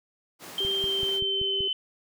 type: high-pass noise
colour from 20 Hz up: pink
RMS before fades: -43 dBFS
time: 0.39-1.21 s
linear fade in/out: 50 ms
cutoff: 230 Hz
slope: 12 dB/octave
type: tone with pitch glide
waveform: sine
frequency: 3158 to 3047 Hz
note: G7 to G7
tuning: +12 to -50 cents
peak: -25 dBFS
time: 0.58-1.73 s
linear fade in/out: 2 ms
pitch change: -62 cents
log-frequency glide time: 0.79-1.6 s
type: tone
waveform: sine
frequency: 391.4 Hz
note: G4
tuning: 3 cents flat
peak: -32 dBFS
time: 0.6-1.68 s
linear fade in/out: 5 ms
type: click train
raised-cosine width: 5 ms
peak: -27 dBFS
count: 6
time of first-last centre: 0.65-1.606 s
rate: 5.23 Hz
effects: none